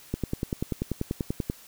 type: click train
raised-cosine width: 3 ms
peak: -14 dBFS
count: 15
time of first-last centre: 0.14-1.499 s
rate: 10.3 Hz
effects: white hiss -51 dBFS RMS until 1.67 s